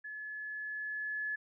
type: tone with level ramp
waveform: sine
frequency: 1712 Hz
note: A6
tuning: 48 cents flat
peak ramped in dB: -41 to -33 dBFS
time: 0.04-1.36 s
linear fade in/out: 10 ms
effects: none